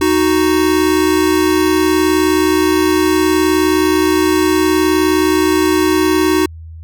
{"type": "tone pair together", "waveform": "square", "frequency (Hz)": [311.1, 370.4], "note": ["D#4", "F#4"], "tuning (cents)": [0, 2], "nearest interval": "minor third", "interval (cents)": 302, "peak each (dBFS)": -14, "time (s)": [0.01, 6.46], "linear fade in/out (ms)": 5, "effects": ["added 81 Hz sine -29 dBFS peak until 6.83 s"]}